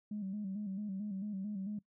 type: tone with vibrato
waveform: sine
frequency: 200.4 Hz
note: G3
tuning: 38 cents sharp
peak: -36 dBFS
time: 0.11-1.79 s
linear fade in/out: 5 ms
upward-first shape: square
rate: 4.5 Hz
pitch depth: 78 cents each way
effects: noise-tail reverb RT60 0.1 s tail -21 dB re dry + tanh soft clip ceiling -32 dBFS

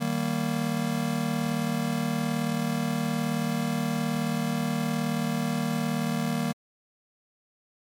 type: chord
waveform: square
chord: Eb major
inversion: none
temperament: just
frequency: 155.56 / 194.45 / 233.3 Hz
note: Eb3 / G3 / Bb3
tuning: 0 / -14 / +2 cents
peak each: -31 / -32 / -29 dBFS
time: 0-6.53 s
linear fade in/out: 20 ms
effects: MP3 64 kbps

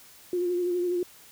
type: tone with vibrato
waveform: sine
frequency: 354.7 Hz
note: F4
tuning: 27 cents sharp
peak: -24 dBFS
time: 0.33-1.03 s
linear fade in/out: 2 ms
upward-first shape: sine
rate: 12 Hz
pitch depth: 32 cents each way
effects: white hiss -52 dBFS RMS until 1.31 s

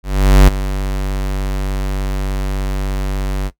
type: tone with ADSR envelope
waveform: square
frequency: 48.3 Hz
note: G1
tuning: 25 cents flat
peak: -3 dBFS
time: 0.03-3.51 s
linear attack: 450 ms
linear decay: 8 ms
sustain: -14 dB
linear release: 46 ms
effects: noise-tail reverb RT60 0.1 s tail -17 dB re dry

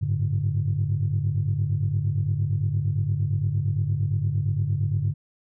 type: tone cluster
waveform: sine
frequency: 97.5 / 106.2 / 143.5 Hz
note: G2 / G#2 / D3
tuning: -9 / +39 / -40 cents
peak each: -25 dBFS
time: 0.01-5.14 s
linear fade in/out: 20 ms
effects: tanh soft clip ceiling -14 dBFS

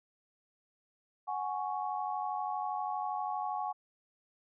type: chord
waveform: sine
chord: F# suspended second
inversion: none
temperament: just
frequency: 740 / 832.5 / 1110 Hz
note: F#5 / G#5 / C#6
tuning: 0 / +4 / +2 cents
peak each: -37 / -36 / -39 dBFS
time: 1.27-3.73 s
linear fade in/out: 20 ms
effects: none

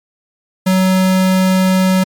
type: tone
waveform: square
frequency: 187.2 Hz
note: F#3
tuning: 20 cents sharp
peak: -10 dBFS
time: 0.66-2.04 s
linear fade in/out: 10 ms
effects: MP3 96 kbps

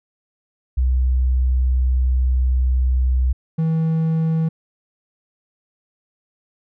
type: tone pair in turn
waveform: sine / triangle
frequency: 63.5 / 161.26 Hz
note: B1 / E3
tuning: +49 / -38 cents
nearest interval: octave + major third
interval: 1613 cents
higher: second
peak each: -14 dBFS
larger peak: neither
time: 0.77-3.33 / 3.58-4.49 s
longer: first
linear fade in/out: 10 ms
effects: none

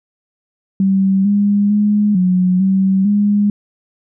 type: tone with pitch steps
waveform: sine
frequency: 193 / 203.4 / 208.1 / 182.6 / 191.7 / 205.3 Hz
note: G3 / G#3 / G#3 / F#3 / G3 / G#3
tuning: -27 / -36 / +4 / -23 / -38 / -20 cents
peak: -10 dBFS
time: 0.8-3.5 s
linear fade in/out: 2 ms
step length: 450 ms
effects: none

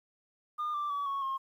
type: tone with pitch steps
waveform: sine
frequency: 1213 / 1176.4 / 1141 / 1106.6 / 1073.2 Hz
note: D#6 / D6 / C#6 / C#6 / C6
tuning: -44 / +3 / +50 / -3 / +44 cents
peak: -29 dBFS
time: 0.58-1.38 s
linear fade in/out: 20 ms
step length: 160 ms
effects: tanh soft clip ceiling -29 dBFS + 11-bit

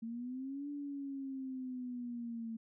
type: linear two-way sweep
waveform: sine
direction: up then down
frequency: 224 to 290 to 224 Hz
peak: -39 dBFS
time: 0.02-2.57 s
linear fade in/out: 10 ms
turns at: 0.69 s
effects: none

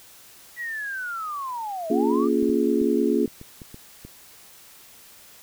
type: linear two-way sweep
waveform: sine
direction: down then up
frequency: 1956 to 629 to 1227 Hz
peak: -28 dBFS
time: 0.56-2.29 s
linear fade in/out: 50 ms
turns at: 1.89 s
type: chord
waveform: sine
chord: Bb minor seventh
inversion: none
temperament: just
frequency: 233.1 / 279.7 / 349.6 / 419.5 Hz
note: Bb3 / Db4 / F4 / Ab4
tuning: 0 / +16 / +2 / +17 cents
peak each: -24 dBFS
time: 1.9-3.26 s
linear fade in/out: 5 ms
type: clicks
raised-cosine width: 3 ms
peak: -27 dBFS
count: 8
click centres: 2.427 / 2.495 / 2.816 / 3.278 / 3.414 / 3.618 / 3.744 / 4.05 s
effects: white hiss -49 dBFS RMS until 5.42 s

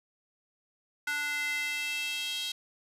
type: tone with high-pass filter sweep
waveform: square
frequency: 293.7 Hz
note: D4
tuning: in tune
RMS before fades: -33 dBFS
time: 1.07-2.52 s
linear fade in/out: 5 ms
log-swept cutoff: 1600 to 3500 Hz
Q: 4.1
effects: resampled to 32000 Hz + 10-bit

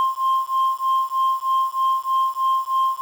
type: beating tone pair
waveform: sine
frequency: 1055 / 1058.2 Hz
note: C6 / C6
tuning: +14 / +19 cents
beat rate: 3.2 Hz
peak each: -19 dBFS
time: 0-3.01 s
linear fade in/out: 0 ms
effects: tanh soft clip ceiling -14 dBFS + 7-bit

